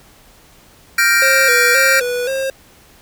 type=chord; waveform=square; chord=G minor seventh; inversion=third; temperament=equal; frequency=1396.9 / 1568 / 1864.7 / 2349 Hz; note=F6 / G6 / Bb6 / D7; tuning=0 / 0 / 0 / 0 cents; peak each=-17 dBFS; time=0.98-2 s; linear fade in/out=5 ms
type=click train; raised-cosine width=0.5 ms; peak=-25 dBFS; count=94; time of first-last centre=1.11-2.427 s; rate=70.6 Hz
type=tone with vibrato; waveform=square; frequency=512 Hz; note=C5; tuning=38 cents flat; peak=-18 dBFS; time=1.22-2.5 s; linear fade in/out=2 ms; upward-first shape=square; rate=1.9 Hz; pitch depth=76 cents each way
effects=pink hiss -47 dBFS RMS until 3.01 s